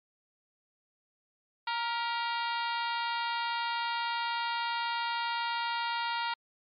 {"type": "harmonic tone with a mistuned harmonic", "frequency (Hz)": 467.3, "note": "A#4", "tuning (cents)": 4, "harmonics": [2, 3, 4, 5, 6, 7, 8, 9, 10], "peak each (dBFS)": [-32, -37, -41, -43, -42, -44, -43, -44, -49], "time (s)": [1.67, 6.34], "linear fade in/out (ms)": 5, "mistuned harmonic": 4, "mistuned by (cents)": 53, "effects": ["MP3 48 kbps"]}